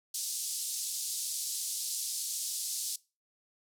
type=band-pass noise; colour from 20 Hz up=white; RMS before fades=-36 dBFS; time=0.14-2.96 s; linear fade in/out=5 ms; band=4300 to 11000 Hz; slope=24 dB/octave; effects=noise-tail reverb RT60 0.3 s tail -22 dB re dry